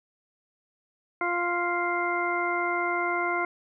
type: harmonic tone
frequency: 349.2 Hz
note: F4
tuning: in tune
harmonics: 1 / 2 / 3 / 4 / 6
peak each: -31 / -31 / -31 / -31 / -31 dBFS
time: 1.21-3.45 s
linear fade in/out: 2 ms
effects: none